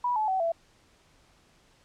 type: tone with pitch steps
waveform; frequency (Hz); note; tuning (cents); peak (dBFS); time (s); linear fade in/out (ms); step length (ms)
sine; 978 / 861.3 / 758.5 / 668; B5 / A5 / F#5 / E5; -17 / -37 / +43 / +23; -24; 0.04-0.52; 5; 120
effects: pink hiss -62 dBFS RMS until 1.84 s + low-pass 8000 Hz 12 dB/octave